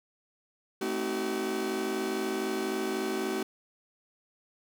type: chord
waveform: 40% pulse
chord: A diminished seventh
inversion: none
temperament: just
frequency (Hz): 220 / 264 / 316.8 / 380.2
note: A3 / C4 / Eb4 / Gb4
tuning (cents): 0 / +16 / +31 / +47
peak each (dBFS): -36 / -37 / -36 / -31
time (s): 0.81-3.43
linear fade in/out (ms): 5
effects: none